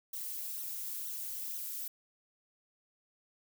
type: noise with flanger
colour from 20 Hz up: violet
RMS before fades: -40 dBFS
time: 0.13-1.88 s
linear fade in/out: 5 ms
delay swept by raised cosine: 0.4 to 3.8 ms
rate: 2.1 Hz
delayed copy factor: -0.7
effects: none